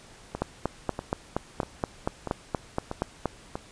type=two click trains; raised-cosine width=1 ms; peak=-17 / -11 dBFS; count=6 / 13; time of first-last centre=0.35-3.555 / 0.42-3.257 s; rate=1.56 / 4.23 Hz; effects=pink hiss -51 dBFS RMS until 3.71 s + resampled to 22050 Hz